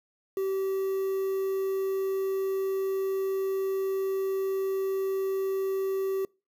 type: tone with quantisation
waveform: triangle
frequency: 385.4 Hz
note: G4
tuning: 29 cents flat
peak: -24 dBFS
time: 0.37-6.25 s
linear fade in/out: 2 ms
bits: 8
effects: noise-tail reverb RT60 0.3 s tail -26 dB re dry